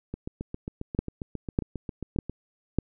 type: two click trains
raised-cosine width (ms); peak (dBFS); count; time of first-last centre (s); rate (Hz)
3; -10 / -20; 4 / 17; 0.99-2.786 / 0.14-2.296; 1.67 / 7.42
effects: none